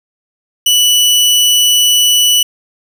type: tone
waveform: sawtooth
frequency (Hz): 2960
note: F#7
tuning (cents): 0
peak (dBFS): -4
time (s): 0.66-2.43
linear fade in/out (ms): 5
effects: 7-bit